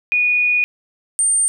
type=tone pair in turn; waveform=sine; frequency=2461 / 8788 Hz; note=D#7 / C#9; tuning=-20 / -16 cents; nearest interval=octave + minor seventh; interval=2204 cents; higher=second; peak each=-13 dBFS; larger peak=neither; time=0.12-0.64 / 1.19-1.48 s; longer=first; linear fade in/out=0 ms; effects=none

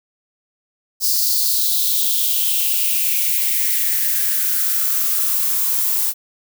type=noise with high-pass filter sweep; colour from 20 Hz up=violet; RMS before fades=-18 dBFS; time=1-6.14 s; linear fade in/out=50 ms; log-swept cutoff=5000 to 860 Hz; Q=4.5; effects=none

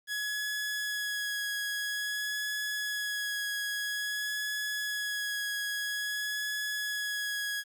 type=tone with vibrato; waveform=sawtooth; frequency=1678 Hz; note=G#6; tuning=17 cents sharp; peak=-28 dBFS; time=0.07-7.64 s; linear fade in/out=50 ms; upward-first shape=sine; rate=0.5 Hz; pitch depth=14 cents each way; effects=10-bit

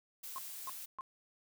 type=noise; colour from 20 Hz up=blue; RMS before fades=-46 dBFS; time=0.23-0.86 s; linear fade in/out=10 ms
type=tone bursts; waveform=sine; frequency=1062 Hz; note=C6; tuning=25 cents sharp; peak=-39 dBFS; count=3; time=0.36-1.009 s; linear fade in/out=0 ms; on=23 ms; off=290 ms
effects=none

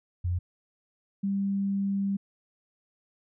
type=tone pair in turn; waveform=sine; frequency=88.6 / 197.53 Hz; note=F2 / G3; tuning=+25 / +13 cents; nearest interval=octave + major second; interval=1388 cents; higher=second; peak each=-25 dBFS; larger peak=neither; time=0.24-0.39 / 1.23-2.17 s; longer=second; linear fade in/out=10 ms; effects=none

